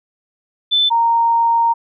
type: tone pair in turn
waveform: sine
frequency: 3520 / 927 Hz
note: A7 / A#5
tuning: 0 / -10 cents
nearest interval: octave + major seventh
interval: 2310 cents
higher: first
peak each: -11 dBFS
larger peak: neither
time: 0.71-0.9 / 0.9-1.74 s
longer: second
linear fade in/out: 20 ms
effects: none